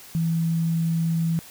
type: tone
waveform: sine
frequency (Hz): 164.81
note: E3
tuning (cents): 0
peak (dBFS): -20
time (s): 0.15-1.39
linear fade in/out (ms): 0
effects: white hiss -45 dBFS RMS until 1.5 s